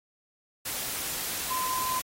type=tone in noise; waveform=sine; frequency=1024 Hz; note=C6; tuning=38 cents flat; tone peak=-29 dBFS; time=1.5-2 s; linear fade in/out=10 ms; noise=white; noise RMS=-33 dBFS; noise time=0.65-2.02 s; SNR=+1 dB; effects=AAC 48 kbps